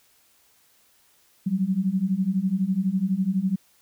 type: beating tone pair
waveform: sine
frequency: 182.6 / 194.6 Hz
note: F#3 / G3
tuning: -23 / -12 cents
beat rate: 12 Hz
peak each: -25 / -23 dBFS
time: 1.46-3.56 s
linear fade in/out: 10 ms
effects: white hiss -61 dBFS RMS until 3.81 s